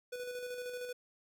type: tone with tremolo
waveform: square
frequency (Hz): 493.9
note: B4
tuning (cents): 0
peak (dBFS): -39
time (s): 0.12-0.93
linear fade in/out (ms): 10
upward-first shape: square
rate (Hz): 13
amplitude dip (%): 35
effects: none